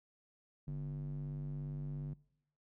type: tone with band-pass filter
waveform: square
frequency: 48.63 Hz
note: G1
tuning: 13 cents flat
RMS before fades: -41 dBFS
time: 0.67-2.14 s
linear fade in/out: 10 ms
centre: 160 Hz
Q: 3.4
effects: noise-tail reverb RT60 0.8 s tail -23 dB re dry